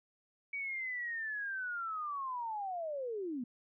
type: linear sweep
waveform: sine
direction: down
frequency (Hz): 2276 to 228.6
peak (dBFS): -36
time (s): 0.53-3.44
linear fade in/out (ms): 5
effects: none